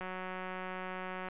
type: click train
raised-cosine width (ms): 0.5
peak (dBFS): -26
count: 237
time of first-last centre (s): 0.01-1.286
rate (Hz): 185
effects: resampled to 8000 Hz

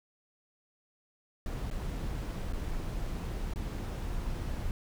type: noise with dropouts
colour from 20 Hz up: brown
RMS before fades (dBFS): -35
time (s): 1.46-4.71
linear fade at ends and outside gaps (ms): 1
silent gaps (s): 1.702-1.711 / 2.526-2.533 / 3.536-3.559
effects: none

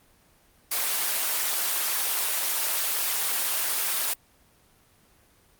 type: high-pass noise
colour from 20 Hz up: white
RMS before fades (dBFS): -26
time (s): 0.71-4.14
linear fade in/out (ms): 10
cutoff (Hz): 570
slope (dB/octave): 12
effects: pink hiss -60 dBFS RMS until 5.59 s + Opus 24 kbps

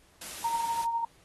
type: noise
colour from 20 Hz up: white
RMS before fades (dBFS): -41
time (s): 0.21-0.85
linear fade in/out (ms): 5
type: tone with tremolo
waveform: sine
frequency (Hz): 926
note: A#5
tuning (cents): -12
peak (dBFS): -25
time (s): 0.44-1.05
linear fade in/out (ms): 5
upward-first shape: sine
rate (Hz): 12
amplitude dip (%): 50
effects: pink hiss -62 dBFS RMS until 1.24 s + AAC 32 kbps

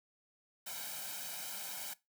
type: noise with comb filter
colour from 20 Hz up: white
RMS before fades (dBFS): -43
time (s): 0.66-1.94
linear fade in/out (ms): 10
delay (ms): 1.3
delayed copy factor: +0.85
effects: noise-tail reverb RT60 0.2 s tail -19 dB re dry + high-pass 200 Hz 12 dB/octave

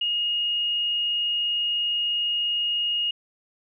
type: tone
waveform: sine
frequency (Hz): 2863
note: F7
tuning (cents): +42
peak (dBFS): -22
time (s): 0.01-3.11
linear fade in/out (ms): 5
effects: none

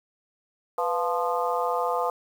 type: harmonic tone with a mistuned harmonic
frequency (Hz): 174.61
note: F3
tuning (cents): 0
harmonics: 3 / 4 / 5 / 6 / 7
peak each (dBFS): -28 / -29 / -30 / -31 / -31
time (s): 0.78-2.1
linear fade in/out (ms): 2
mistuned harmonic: 3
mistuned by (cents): -88
effects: 8-bit

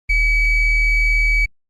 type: ring-modulated tone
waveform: triangle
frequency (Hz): 1121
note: C#6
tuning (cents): +19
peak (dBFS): -7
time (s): 0.09-1.46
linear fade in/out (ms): 10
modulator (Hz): 1160
effects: tanh soft clip ceiling -5 dBFS + Opus 32 kbps

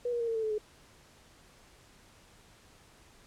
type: tone with pitch steps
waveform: sine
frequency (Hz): 486.4 / 475.6 / 465 / 454.6 / 444.5 / 434.6 / 424.9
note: B4 / A#4 / A#4 / A#4 / A4 / A4 / G#4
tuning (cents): -26 / +35 / -4 / -43 / +18 / -21 / +40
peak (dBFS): -29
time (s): 0.05-0.582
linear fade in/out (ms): 5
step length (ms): 76
effects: pink hiss -59 dBFS RMS until 3.26 s + low-pass 10000 Hz 12 dB/octave

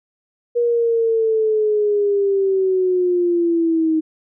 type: linear sweep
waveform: sine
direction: down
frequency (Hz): 479.3 to 313.7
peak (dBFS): -14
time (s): 0.55-4.01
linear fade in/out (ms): 20
effects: none

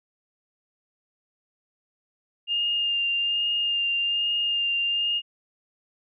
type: tone with vibrato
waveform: sine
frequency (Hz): 2814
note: F7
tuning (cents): +12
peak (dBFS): -22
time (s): 2.47-5.22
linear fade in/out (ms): 50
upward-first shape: sine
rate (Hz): 1.2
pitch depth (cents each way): 16
effects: none

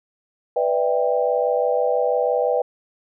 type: chord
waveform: sine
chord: E minor seventh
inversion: second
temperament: just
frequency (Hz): 494.4 / 593.3 / 659.3 / 791.1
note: B4 / D5 / E5 / G5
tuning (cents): +2 / +18 / 0 / +16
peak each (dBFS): -20 / -23 / -25 / -25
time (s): 0.56-2.62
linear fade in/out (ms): 5
effects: none

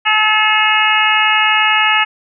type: harmonic tone with a mistuned harmonic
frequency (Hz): 431.3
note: A4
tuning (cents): -35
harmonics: 2 / 3 / 4 / 5 / 6 / 7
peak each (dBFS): -17 / -17 / -17 / -17 / -17 / -17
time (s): 0.05-2.05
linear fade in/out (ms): 20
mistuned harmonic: 7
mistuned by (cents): -85
effects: none

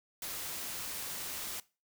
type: noise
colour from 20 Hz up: white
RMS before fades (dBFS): -40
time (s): 0.22-1.6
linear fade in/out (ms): 2
effects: noise-tail reverb RT60 0.3 s tail -20 dB re dry

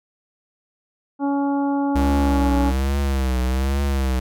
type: harmonic tone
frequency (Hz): 280.8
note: C#4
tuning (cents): +22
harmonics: 1 / 2 / 3 / 4 / 5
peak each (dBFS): -19 / -30 / -26 / -36 / -39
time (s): 1.19-2.73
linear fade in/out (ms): 50
type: tone with vibrato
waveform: square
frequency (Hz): 66.4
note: C2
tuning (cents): +26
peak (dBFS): -19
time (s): 1.95-4.2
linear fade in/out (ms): 10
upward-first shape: triangle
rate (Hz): 1.2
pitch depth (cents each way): 110
effects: none

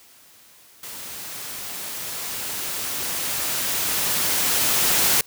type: noise with level ramp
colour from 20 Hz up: white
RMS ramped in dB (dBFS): -36 to -18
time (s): 0.83-5.21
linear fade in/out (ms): 2
effects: white hiss -51 dBFS RMS until 5.26 s + high-pass 60 Hz 12 dB/octave

